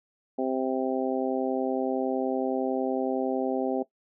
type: harmonic tone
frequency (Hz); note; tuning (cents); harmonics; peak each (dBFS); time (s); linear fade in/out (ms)
130.81; C3; 0; 2 / 3 / 4 / 5 / 6; -29 / -31 / -32 / -33 / -34; 0.38-3.83; 10
effects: noise-tail reverb RT60 0.1 s tail -17 dB re dry